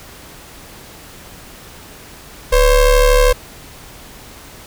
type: ring-modulated tone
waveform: square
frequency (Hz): 267.4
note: C4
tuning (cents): +38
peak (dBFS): -6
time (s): 2.52-3.33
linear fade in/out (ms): 10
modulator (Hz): 231
effects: pink hiss -38 dBFS RMS until 4.66 s